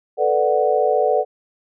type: chord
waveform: sine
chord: B minor seventh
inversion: third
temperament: equal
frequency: 440 / 493.9 / 587.3 / 740 Hz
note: A4 / B4 / D5 / F#5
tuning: 0 / 0 / 0 / 0 cents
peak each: -20 dBFS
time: 0.17-1.25 s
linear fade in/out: 50 ms
effects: none